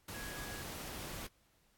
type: tone in noise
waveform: sine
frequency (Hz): 1663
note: G#6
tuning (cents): +2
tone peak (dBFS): -48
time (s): 0.14-0.62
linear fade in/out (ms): 5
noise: pink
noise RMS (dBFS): -45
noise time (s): 0.08-1.27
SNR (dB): -6
effects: pink hiss -72 dBFS RMS until 1.77 s + AAC 64 kbps